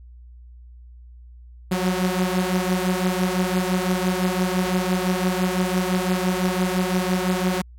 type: beating tone pair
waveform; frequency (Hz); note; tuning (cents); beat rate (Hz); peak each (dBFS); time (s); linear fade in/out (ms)
sawtooth; 181.3 / 187.2; F#3 / F#3; -35 / +20; 5.9; -18 / -20; 1.71-7.62; 10
effects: added 60 Hz sine -41 dBFS peak until 7.78 s + AAC 64 kbps